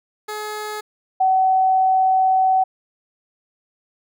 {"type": "tone pair in turn", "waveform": ["15% pulse", "sine"], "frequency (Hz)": [424.3, 756], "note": ["G#4", "F#5"], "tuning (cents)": [37, 37], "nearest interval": "minor seventh", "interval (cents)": 1000, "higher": "second", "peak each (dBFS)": [-20, -13], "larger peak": "second", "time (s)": [[0.28, 0.81], [1.2, 2.64]], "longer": "second", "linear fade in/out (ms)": 10, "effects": []}